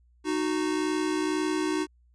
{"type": "tone pair together", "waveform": "square", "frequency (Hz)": [308, 370], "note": ["D#4", "F#4"], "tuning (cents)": [-17, 0], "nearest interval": "minor third", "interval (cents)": 317, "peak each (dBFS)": [-28, -30], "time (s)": [0.24, 1.87], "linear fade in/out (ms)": 50, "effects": ["added 60 Hz sine -58 dBFS peak until 2.14 s", "resampled to 22050 Hz"]}